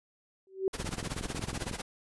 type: tone with exponential growth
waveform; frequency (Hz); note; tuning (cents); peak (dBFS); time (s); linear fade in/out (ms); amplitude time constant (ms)
sine; 382.4; G4; -43; -22; 0.47-0.68; 1; 45
type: noise with tremolo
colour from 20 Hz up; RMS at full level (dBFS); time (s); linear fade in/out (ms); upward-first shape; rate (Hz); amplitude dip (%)
pink; -35; 0.73-1.82; 10; sine; 16; 85
type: click train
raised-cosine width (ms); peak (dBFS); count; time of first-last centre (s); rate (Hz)
3; -25; 21; 0.8-1.713; 21.9
effects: resampled to 24000 Hz